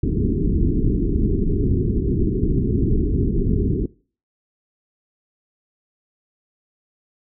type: low-pass noise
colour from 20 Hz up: pink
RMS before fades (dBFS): -19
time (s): 0.03-3.86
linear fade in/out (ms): 5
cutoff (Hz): 420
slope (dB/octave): 96
effects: noise-tail reverb RT60 0.4 s tail -21 dB re dry